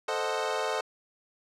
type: chord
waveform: 25% pulse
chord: A diminished seventh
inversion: none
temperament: equal with one note detuned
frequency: 440 / 523.3 / 620.5 / 740 Hz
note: A4 / C5 / Eb5 / Gb5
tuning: 0 / 0 / -5 / 0 cents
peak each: -29 / -30 / -30 / -32 dBFS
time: 0.08-0.81 s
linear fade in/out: 5 ms
effects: low-pass 7000 Hz 12 dB/octave